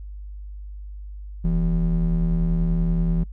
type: ring-modulated tone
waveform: triangle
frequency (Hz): 103.83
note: G#2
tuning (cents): 0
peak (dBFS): -13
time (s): 1.44-3.24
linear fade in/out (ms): 10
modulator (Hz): 64.2
effects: noise-tail reverb RT60 0.1 s tail -26 dB re dry + added 50 Hz sine -33 dBFS peak until 3.32 s